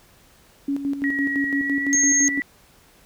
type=tone with tremolo; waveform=sine; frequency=280 Hz; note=C#4; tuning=18 cents sharp; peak=-20 dBFS; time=0.68-2.4 s; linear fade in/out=5 ms; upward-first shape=square; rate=5.9 Hz; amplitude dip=60%
type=tone with pitch glide; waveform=sine; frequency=1910 to 1959.2 Hz; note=A#6 to B6; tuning=+42 to -14 cents; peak=-23 dBFS; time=1.04-2.42 s; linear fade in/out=0 ms; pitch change=+44 cents; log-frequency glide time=1.46-2.05 s
type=tone; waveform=sine; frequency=6470 Hz; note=G#8; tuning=46 cents flat; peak=-16 dBFS; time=1.93-2.28 s; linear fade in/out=0 ms
effects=pink hiss -54 dBFS RMS until 3.05 s